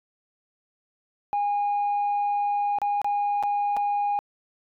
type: tone with dropouts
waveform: sine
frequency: 818 Hz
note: G#5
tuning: 26 cents flat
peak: -20 dBFS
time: 1.33-4.19 s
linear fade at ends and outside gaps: 0 ms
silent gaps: 2.786-2.817 / 3.016-3.045 / 3.427-3.435 / 3.766-3.77 s
effects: tanh soft clip ceiling -20 dBFS